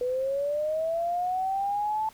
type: linear sweep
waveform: sine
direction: up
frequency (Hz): 490 to 880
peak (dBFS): -25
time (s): 0.01-2.09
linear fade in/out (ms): 2
effects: pink hiss -54 dBFS RMS until 2.13 s